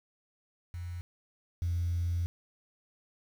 sine tone pair in turn, 87.31 / 86.36 Hz, F2 / F2, 0 / -19 cents, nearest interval unison, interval 19 cents, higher first, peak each -36 / -27 dBFS, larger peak second, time 0.74-1.01 / 1.62-2.26 s, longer second, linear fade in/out 0 ms, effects tanh soft clip ceiling -24 dBFS + 9-bit

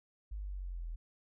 sine exponential sweep, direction down, 52.3 to 40.04 Hz, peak -38 dBFS, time 0.31-0.96 s, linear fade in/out 10 ms, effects none

